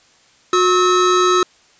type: tone pair together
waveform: square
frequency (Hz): 363.2 / 1292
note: F#4 / E6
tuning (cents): -32 / -35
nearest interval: octave + minor seventh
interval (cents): 2197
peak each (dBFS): -15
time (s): 0.53-1.43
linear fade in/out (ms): 2
effects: white hiss -52 dBFS RMS until 1.79 s + resampled to 16000 Hz